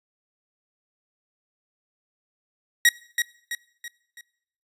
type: tone with echo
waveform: sawtooth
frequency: 1900 Hz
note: A#6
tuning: 33 cents sharp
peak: -10 dBFS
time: 2.85-2.89 s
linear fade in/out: 2 ms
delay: 330 ms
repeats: 4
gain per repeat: -7 dB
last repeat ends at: 4.21 s
effects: noise-tail reverb RT60 0.7 s tail -22 dB re dry + resampled to 32000 Hz